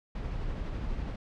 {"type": "noise with tremolo", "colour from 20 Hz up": "brown", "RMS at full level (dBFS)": -33, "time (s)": [0.15, 1.16], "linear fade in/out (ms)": 5, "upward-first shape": "sine", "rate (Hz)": 12, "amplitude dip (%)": 25, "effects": ["low-pass 4000 Hz 12 dB/octave"]}